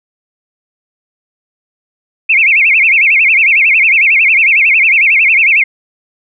sine tone with vibrato, 2384 Hz, D7, 25 cents sharp, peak -5 dBFS, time 2.29-5.64 s, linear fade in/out 10 ms, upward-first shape sine, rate 11 Hz, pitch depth 220 cents each way, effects none

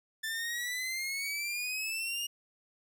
sawtooth exponential sweep, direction up, 1760 to 2860 Hz, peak -30 dBFS, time 0.23-2.27 s, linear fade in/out 10 ms, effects 11-bit

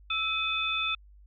sine tone cluster, 1318 / 2532 / 3524 Hz, E6 / D#7 / A7, -1 / +30 / +2 cents, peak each -33 / -30 / -31 dBFS, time 0.1-0.95 s, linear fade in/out 5 ms, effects added 50 Hz sine -51 dBFS peak until 1.26 s

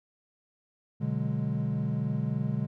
triangle chord, G# half-diminished seventh, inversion first, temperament equal, 123.47 / 146.83 / 185 / 207.7 Hz, B2 / D3 / F#3 / G#3, 0 / 0 / 0 / 0 cents, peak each -30 / -29 / -35 / -31 dBFS, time 1-2.67 s, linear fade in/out 20 ms, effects none

